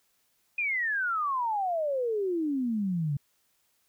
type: exponential sweep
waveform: sine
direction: down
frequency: 2489 to 137.4 Hz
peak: -26 dBFS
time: 0.58-3.17 s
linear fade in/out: 5 ms
effects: white hiss -71 dBFS RMS until 3.88 s